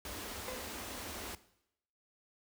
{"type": "band-stop noise", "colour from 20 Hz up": "pink", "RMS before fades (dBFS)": -43, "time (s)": [0.05, 1.35], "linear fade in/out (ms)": 2, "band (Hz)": [100, 190], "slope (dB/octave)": 96}
{"type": "tone with exponential decay", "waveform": "35% pulse", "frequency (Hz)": 510, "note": "C5", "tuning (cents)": -44, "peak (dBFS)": -37, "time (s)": [0.48, 0.77], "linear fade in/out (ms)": 1, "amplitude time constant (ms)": 63}
{"effects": ["noise-tail reverb RT60 0.8 s tail -17 dB re dry", "high-pass 60 Hz 12 dB/octave"]}